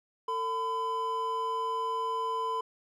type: tone pair together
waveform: triangle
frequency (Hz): 449.9 / 1010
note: A4 / B5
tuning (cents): +39 / +39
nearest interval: octave + major second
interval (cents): 1400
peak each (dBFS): -34 / -28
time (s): 0.28-2.61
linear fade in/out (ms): 5
effects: none